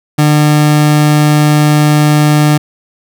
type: tone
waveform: 30% pulse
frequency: 150 Hz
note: D3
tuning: 37 cents sharp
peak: -3 dBFS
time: 0.18-2.58 s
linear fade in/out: 10 ms
effects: none